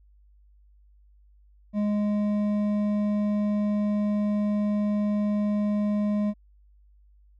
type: tone with hard clipping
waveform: triangle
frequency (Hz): 207.7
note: G#3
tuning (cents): 0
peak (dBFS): -24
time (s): 1.73-6.34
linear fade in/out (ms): 50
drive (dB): 11
effects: added 50 Hz sine -54 dBFS peak until 7.39 s